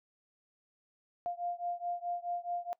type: beating tone pair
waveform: sine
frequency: 698.5 / 703.2 Hz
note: F5 / F5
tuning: 0 / +12 cents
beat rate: 4.7 Hz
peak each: -37 / -38 dBFS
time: 1.26-2.73 s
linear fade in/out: 0 ms
effects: noise-tail reverb RT60 0.1 s tail -22 dB re dry